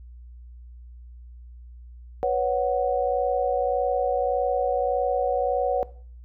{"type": "chord", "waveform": "sine", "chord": "B suspended second", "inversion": "none", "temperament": "just", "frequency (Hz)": [493.9, 555.6, 740.8], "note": ["B4", "C#5", "F#5"], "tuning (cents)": [0, 4, 2], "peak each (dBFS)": -25, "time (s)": [2.23, 5.83], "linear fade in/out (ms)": 0, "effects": ["noise-tail reverb RT60 0.5 s tail -19 dB re dry", "added 60 Hz sine -41 dBFS peak until 6.24 s"]}